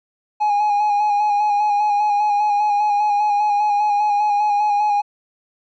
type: tone with vibrato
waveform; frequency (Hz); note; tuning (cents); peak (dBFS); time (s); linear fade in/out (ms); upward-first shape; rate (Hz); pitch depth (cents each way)
triangle; 830.6; G#5; 0; -12; 0.4-5.02; 20; square; 5; 26
effects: tanh soft clip ceiling -8 dBFS + resampled to 16000 Hz